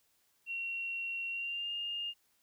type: tone with pitch glide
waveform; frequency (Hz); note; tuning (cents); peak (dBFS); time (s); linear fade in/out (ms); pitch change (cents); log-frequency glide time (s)
sine; 2737 to 2824; F7 to F7; -36 to +19; -35; 0.46-2.14; 50; +55; 1.3-1.72
effects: white hiss -73 dBFS RMS until 2.42 s